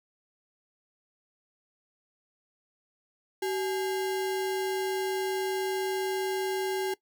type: tone with sample-and-hold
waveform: sine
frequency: 380.2 Hz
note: F#4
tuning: 47 cents sharp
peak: -27 dBFS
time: 3.42-6.94 s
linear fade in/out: 5 ms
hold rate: 1225 Hz
effects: noise-tail reverb RT60 0.1 s tail -20 dB re dry